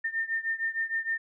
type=beating tone pair; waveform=sine; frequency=1808 / 1814.5 Hz; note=A6 / A#6; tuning=+47 / -47 cents; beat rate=6.5 Hz; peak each=-30 / -32 dBFS; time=0.04-1.18 s; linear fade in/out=10 ms; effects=none